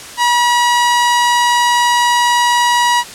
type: tone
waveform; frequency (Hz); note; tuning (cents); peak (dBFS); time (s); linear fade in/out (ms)
sawtooth; 964; B5; -42; -6; 0.17-3.04; 50
effects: white hiss -31 dBFS RMS until 3.14 s + low-pass 9000 Hz 12 dB/octave